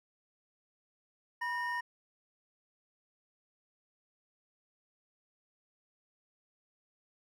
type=tone pair together; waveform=triangle; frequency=974 / 1838.7 Hz; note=B5 / A#6; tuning=-24 / -24 cents; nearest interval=major seventh; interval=1100 cents; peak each=-34 / -34 dBFS; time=1.41-1.81 s; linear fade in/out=10 ms; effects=none